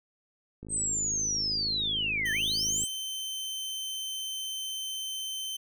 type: click train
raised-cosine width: 3 ms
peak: -30 dBFS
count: 118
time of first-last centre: 0.63-2.838 s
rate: 53 Hz
type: linear two-way sweep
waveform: sine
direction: down then up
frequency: 8372 to 1698 to 8372 Hz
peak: -27 dBFS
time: 0.69-2.88 s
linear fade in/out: 50 ms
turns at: 2.32 s
type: tone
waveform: sawtooth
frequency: 3088 Hz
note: G7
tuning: 27 cents flat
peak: -30 dBFS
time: 2.25-5.57 s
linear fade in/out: 10 ms
effects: none